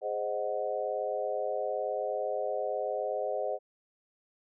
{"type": "chord", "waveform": "sine", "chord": "Ab dominant seventh", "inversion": "none", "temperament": "equal", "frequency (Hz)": [415.3, 523.3, 622.3, 740], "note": ["Ab4", "C5", "Eb5", "Gb5"], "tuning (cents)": [0, 0, 0, 0], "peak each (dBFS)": [-37, -34, -34, -37], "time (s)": [0.01, 3.59], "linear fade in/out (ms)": 50, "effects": []}